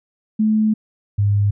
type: tone pair in turn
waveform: sine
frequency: 216.2 / 101.92 Hz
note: A3 / G#2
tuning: -30 / -32 cents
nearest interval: octave + minor second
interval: 1302 cents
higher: first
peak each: -13 / -13 dBFS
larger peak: neither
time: 0.39-0.74 / 1.18-1.51 s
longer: first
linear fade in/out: 10 ms
effects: none